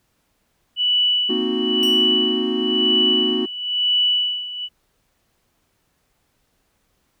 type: tone with tremolo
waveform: sine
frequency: 2960 Hz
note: F#7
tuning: in tune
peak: -14 dBFS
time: 0.76-4.69 s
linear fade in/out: 50 ms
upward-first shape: sine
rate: 1 Hz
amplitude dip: 80%
type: chord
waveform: triangle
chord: C half-diminished seventh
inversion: third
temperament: equal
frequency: 233.1 / 261.6 / 311.1 / 370 Hz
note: Bb3 / C4 / Eb4 / Gb4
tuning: 0 / 0 / 0 / 0 cents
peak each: -23 / -24 / -25 / -21 dBFS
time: 1.29-3.46 s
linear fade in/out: 10 ms
type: tone with exponential decay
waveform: sawtooth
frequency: 2839 Hz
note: F7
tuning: 28 cents sharp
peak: -22 dBFS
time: 1.83-2.19 s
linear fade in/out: 0 ms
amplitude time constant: 77 ms
effects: pink hiss -67 dBFS RMS until 7.2 s